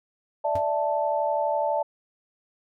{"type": "chord", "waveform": "sine", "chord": "D suspended second", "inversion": "none", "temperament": "equal", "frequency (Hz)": [587.3, 659.3, 880], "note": ["D5", "E5", "A5"], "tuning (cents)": [0, 0, 0], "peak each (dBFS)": [-26, -28, -26], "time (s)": [0.44, 1.83], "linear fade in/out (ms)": 10}
{"type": "tone with exponential decay", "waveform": "square", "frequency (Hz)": 92.5, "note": "F#2", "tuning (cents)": 0, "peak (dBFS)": -29, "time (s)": [0.55, 0.65], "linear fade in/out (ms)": 5, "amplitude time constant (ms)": 20}
{"effects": []}